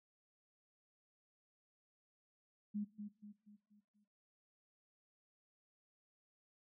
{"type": "tone with echo", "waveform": "sine", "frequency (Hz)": 207.7, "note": "G#3", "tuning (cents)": 0, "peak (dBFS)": -37, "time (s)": [2.74, 2.85], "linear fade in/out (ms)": 20, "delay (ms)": 240, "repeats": 5, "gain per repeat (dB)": -7, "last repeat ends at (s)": 4.05, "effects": ["noise-tail reverb RT60 1.0 s tail -21 dB re dry"]}